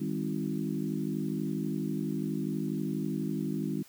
harmonic tone with a mistuned harmonic, 52.2 Hz, G#1, 10 cents sharp, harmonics 3 / 4 / 5 / 6 / 7, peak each -36 / -34 / -36 / -36 / -42 dBFS, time 0-3.83 s, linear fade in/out 10 ms, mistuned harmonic 4, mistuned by -72 cents, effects white hiss -57 dBFS RMS until 3.88 s

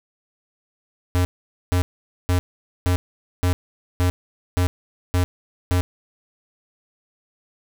square tone bursts, 90 Hz, F#2, 47 cents flat, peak -17 dBFS, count 9, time 1.15-5.81 s, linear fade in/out 0 ms, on 100 ms, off 470 ms, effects none

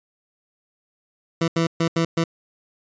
20% pulse tone bursts at uneven times, 165.7 Hz, E3, 9 cents sharp, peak -13 dBFS, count 5, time 1.41-1.48 / 1.56-1.67 / 1.8-1.88 / 1.96-2.05 / 2.17-2.24 s, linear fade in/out 5 ms, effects resampled to 16000 Hz

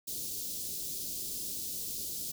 white band-stop noise, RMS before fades -38 dBFS, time 0.07-2.32 s, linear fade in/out 10 ms, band 440 to 4000 Hz, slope 24 dB/octave, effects none

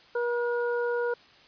harmonic tone, 479.5 Hz, A#4, 49 cents sharp, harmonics 1 / 2 / 3, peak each -26 / -36 / -34 dBFS, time 0.15-1.14 s, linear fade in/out 5 ms, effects white hiss -55 dBFS RMS until 1.47 s + resampled to 11025 Hz

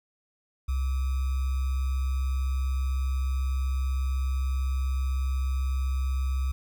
sine tone with sample-and-hold, 65.9 Hz, C2, 13 cents sharp, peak -24 dBFS, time 0.68-6.52 s, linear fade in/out 10 ms, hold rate 1225 Hz, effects none

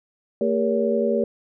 sine tone cluster, 227.4 / 402.2 / 472.5 / 566 Hz, A#3 / G4 / A#4 / C#5, -43 / +44 / +23 / +36 cents, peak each -24 dBFS, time 0.41-1.24 s, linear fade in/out 2 ms, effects none

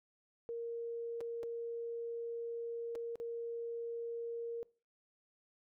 sine tone with dropouts, 466.2 Hz, A#4, in tune, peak -38 dBFS, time 0.49-4.63 s, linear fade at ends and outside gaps 0 ms, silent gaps 1.206-1.211 / 1.431-1.435 / 2.952-2.956 / 3.156-3.2 s, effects noise-tail reverb RT60 0.4 s tail -24 dB re dry

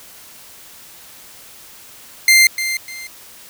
sawtooth tone with echo, 2093 Hz, C7, in tune, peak -4 dBFS, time 2.28-2.47 s, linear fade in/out 2 ms, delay 300 ms, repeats 2, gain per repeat -11 dB, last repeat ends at 3.07 s, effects white hiss -41 dBFS RMS until 3.49 s

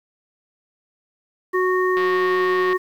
harmonic tone, 368.9 Hz, F#4, 5 cents flat, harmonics 1 / 3 / 5, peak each -18 / -23 / -25 dBFS, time 1.53-2.78 s, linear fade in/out 20 ms
click train, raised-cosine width 0.3 ms, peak -16 dBFS, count 137, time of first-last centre 1.97-2.73 s, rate 179 Hz
effects 8-bit

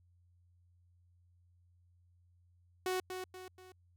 sawtooth tone with echo, 370 Hz, F#4, in tune, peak -29 dBFS, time 2.86-3 s, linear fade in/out 2 ms, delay 240 ms, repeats 3, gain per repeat -7 dB, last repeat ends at 3.72 s, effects added 88 Hz sine -65 dBFS peak until 3.96 s

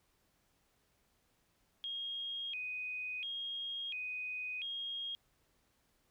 sine tone with vibrato, 2851 Hz, F7, 35 cents sharp, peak -38 dBFS, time 1.84-5.15 s, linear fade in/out 0 ms, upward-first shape square, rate 0.72 Hz, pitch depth 230 cents each way, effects pink hiss -75 dBFS RMS until 6.1 s

